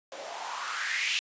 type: noise with band-pass filter sweep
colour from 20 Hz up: blue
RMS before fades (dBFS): -33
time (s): 0.12-1.19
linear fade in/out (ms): 0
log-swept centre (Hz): 510 to 2800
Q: 4.4
effects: resampled to 16000 Hz